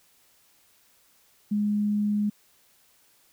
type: tone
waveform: sine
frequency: 207.8 Hz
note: G#3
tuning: 1 cent sharp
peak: -22 dBFS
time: 1.51-2.3 s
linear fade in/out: 10 ms
effects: white hiss -62 dBFS RMS until 3.32 s